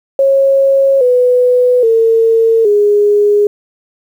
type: tone with pitch steps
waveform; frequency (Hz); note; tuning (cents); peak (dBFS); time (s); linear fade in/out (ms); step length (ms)
sine; 545 / 496.9 / 453 / 413; C#5 / B4 / A#4 / G#4; -29 / +11 / -50 / -10; -6; 0.19-3.47; 2; 820
effects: 7-bit